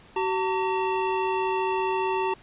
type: tone pair together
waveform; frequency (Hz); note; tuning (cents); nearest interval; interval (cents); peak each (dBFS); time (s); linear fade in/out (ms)
square; 379.2 / 903.1; F#4 / A5; +43 / +45; octave + minor third; 1502; -27; 0.16-2.34; 5
effects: pink hiss -52 dBFS RMS until 2.42 s + resampled to 8000 Hz